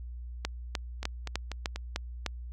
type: two click trains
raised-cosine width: 0.2 ms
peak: -19 / -13 dBFS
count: 4 / 7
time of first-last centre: 1.03-1.76 / 0.45-2.263 s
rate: 4.11 / 3.31 Hz
effects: added 60 Hz sine -38 dBFS peak until 2.52 s + AAC 48 kbps